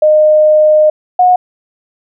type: tone pair in turn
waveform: sine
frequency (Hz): 613 / 727.1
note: D#5 / F#5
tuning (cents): -26 / -30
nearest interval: minor third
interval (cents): 296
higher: second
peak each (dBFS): -4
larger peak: neither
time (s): 0.02-0.9 / 1.19-1.36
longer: first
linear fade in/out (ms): 5
effects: none